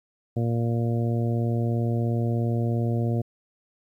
harmonic tone, 117 Hz, A#2, 7 cents sharp, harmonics 1 / 2 / 3 / 4 / 5 / 6, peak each -23 / -29 / -33 / -35 / -37 / -39 dBFS, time 0.36-3.22 s, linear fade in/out 10 ms, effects 10-bit

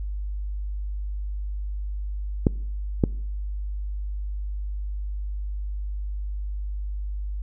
clicks, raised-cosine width 3 ms, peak -4 dBFS, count 2, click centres 2.468 / 3.038 s, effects noise-tail reverb RT60 0.7 s tail -24 dB re dry + added 50 Hz sine -27 dBFS peak until 7.42 s

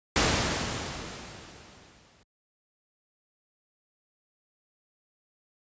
pink noise with exponential decay, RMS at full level -21 dBFS, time 0.16-2.23 s, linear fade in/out 0 ms, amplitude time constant 450 ms, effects high-pass 60 Hz 12 dB/octave + resampled to 16000 Hz

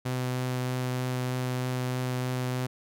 sawtooth tone with vibrato, 126.8 Hz, B2, 46 cents sharp, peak -24 dBFS, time 0.05-2.67 s, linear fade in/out 10 ms, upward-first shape triangle, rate 3.2 Hz, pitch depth 9 cents each way, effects none

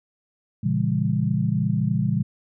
sine chord, A# diminished seventh, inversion none, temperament just, 116.54 / 139.85 / 167.82 / 201.4 Hz, A#2 / C#3 / E3 / G3, 0 / +16 / +31 / +47 cents, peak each -25 dBFS, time 0.63-2.23 s, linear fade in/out 10 ms, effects none

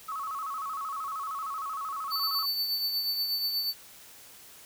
sine tone with vibrato, 1192 Hz, D6, 25 cents sharp, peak -32 dBFS, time 0.08-2.46 s, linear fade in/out 10 ms, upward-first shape square, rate 13 Hz, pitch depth 120 cents each way
square tone with tremolo, 4500 Hz, C#8, 25 cents sharp, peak -26 dBFS, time 2.1-3.74 s, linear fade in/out 50 ms, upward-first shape triangle, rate 8.3 Hz, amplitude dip 50%
effects white hiss -51 dBFS RMS until 4.65 s

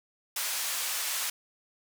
white band-pass noise, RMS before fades -32 dBFS, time 0.36-1.3 s, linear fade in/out 5 ms, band 860 to 13000 Hz, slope 12 dB/octave, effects none

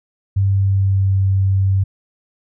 sine tone with pitch glide, 98 to 96.54 Hz, G2 to G2, 0 to -26 cents, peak -12 dBFS, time 0.36-1.84 s, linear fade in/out 10 ms, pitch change -26 cents, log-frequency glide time 0.48-1.16 s, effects none

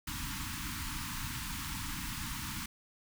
pink band-stop noise, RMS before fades -39 dBFS, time 0.07-2.66 s, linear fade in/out 5 ms, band 310 to 880 Hz, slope 96 dB/octave, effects none

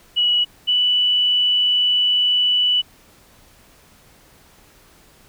sine tone pair in turn, 2930 / 2966 Hz, F#7 / F#7, -18 / +4 cents, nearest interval unison, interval 22 cents, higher second, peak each -14 dBFS, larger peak neither, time 0.16-0.45 / 0.67-2.82 s, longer second, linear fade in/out 20 ms, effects pink hiss -51 dBFS RMS until 5.28 s

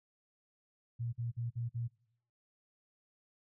sine tone bursts, 118 Hz, A#2, 22 cents sharp, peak -34 dBFS, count 5, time 0.99-1.882 s, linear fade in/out 20 ms, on 140 ms, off 48 ms, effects noise-tail reverb RT60 0.8 s tail -26 dB re dry

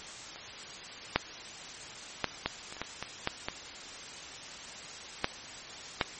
clicks, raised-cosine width 0.3 ms, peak -29 / -6 / -10 / -12 / -24 / -27 / -16 / -18 / -11 / -15 / -9 / -8 dBFS, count 12, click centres 0.36 / 1.16 / 2.243 / 2.46 / 2.725 / 2.767 / 2.816 / 3.026 / 3.274 / 3.485 / 5.244 / 6.012 s, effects white hiss -44 dBFS RMS until 6.19 s + MP3 32 kbps

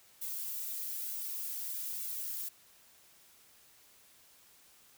violet noise with flanger, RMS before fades -39 dBFS, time 0.21-2.49 s, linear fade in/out 10 ms, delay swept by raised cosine 1.6 to 3.4 ms, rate 1.1 Hz, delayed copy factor -0.8, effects white hiss -62 dBFS RMS until 4.97 s

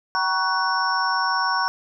sine tone cluster, 765 / 948 / 1114 / 1489 / 5450 Hz, G5 / A#5 / C#6 / F#6 / F8, -42 / +29 / +8 / +11 / -43 cents, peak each -29 / -25 / -24 / -25 / -28 dBFS, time 0.15-1.68 s, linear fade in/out 0 ms, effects none

